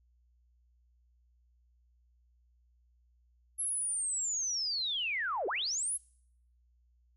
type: linear two-way sweep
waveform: sine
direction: down then up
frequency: 11175 to 346.4 to 11175 Hz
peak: -31 dBFS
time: 3.58-5.98 s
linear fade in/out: 20 ms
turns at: 5.47 s
effects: noise-tail reverb RT60 0.7 s tail -25 dB re dry + added 60 Hz sine -65 dBFS peak until 7.16 s